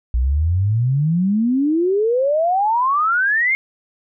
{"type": "exponential sweep", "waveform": "sine", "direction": "up", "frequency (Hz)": [58.27, 2175], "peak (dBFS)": -14, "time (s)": [0.14, 3.55], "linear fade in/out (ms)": 0, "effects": []}